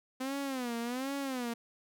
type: tone with vibrato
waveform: sawtooth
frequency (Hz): 255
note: C4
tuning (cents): -44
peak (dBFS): -30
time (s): 0.2-1.54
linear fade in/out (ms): 10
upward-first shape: sine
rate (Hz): 1.3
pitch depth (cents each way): 160
effects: none